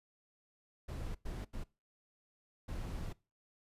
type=noise bursts at uneven times; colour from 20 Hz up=brown; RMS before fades=-41 dBFS; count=4; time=0.88-1.15 / 1.25-1.45 / 1.53-1.64 / 2.68-3.13 s; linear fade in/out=10 ms; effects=noise-tail reverb RT60 0.3 s tail -22 dB re dry + resampled to 32000 Hz